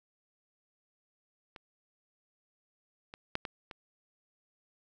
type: clicks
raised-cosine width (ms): 0.3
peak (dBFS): -30 / -28 / -15 / -21 / -27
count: 5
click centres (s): 1.562 / 3.139 / 3.354 / 3.452 / 3.712
effects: none